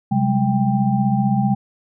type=tone cluster; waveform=sine; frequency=131.8 / 189.3 / 204.9 / 789 Hz; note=C3 / F#3 / G#3 / G5; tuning=+13 / +40 / -23 / +11 cents; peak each=-20 / -23 / -18 / -23 dBFS; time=0.11-1.55 s; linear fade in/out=10 ms; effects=none